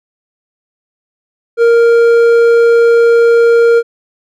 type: tone with hard clipping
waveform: sine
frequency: 466.2 Hz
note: A#4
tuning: in tune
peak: -6 dBFS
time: 1.57-3.83 s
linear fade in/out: 50 ms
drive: 6 dB
effects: none